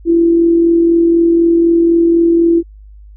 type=tone with amplitude modulation; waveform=sine; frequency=336.4 Hz; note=E4; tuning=35 cents sharp; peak=-5 dBFS; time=0.05-2.63 s; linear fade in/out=50 ms; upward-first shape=sine; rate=44 Hz; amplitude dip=35%; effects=added 51 Hz sine -34 dBFS peak until 3.16 s